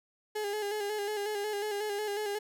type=tone with vibrato; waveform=35% pulse; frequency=415.3 Hz; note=G#4; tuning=in tune; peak=-30 dBFS; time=0.35-2.39 s; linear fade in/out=10 ms; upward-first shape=square; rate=5.5 Hz; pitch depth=42 cents each way; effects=none